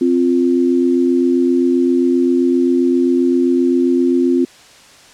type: tone pair together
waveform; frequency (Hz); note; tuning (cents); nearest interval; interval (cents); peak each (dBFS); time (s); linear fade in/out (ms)
sine; 261.6 / 349.2; C4 / F4; 0 / 0; perfect fourth; 500; -13 / -14; 0.01-4.45; 5
effects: white hiss -43 dBFS RMS until 5.13 s + low-pass 7000 Hz 12 dB/octave